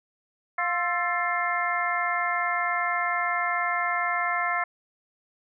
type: harmonic tone with a mistuned harmonic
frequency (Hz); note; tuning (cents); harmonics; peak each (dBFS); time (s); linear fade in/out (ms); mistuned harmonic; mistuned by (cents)
351.5; F4; +11; 2 / 3 / 4 / 5 / 6; -30 / -30 / -30 / -30 / -30; 0.58-4.64; 5; 4; -86
effects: none